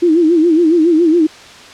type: tone with vibrato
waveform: sine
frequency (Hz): 329.6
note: E4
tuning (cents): 0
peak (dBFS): -7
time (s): 0.02-1.27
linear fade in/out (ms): 10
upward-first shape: sine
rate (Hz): 7.2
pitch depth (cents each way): 120
effects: white hiss -36 dBFS RMS until 1.73 s + low-pass 5000 Hz 12 dB/octave